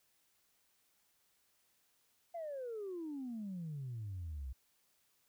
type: exponential sweep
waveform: sine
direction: down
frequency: 698.5 to 61.6 Hz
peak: -39 dBFS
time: 2.34-4.53 s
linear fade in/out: 10 ms
effects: tanh soft clip ceiling -37 dBFS + white hiss -75 dBFS RMS until 5.28 s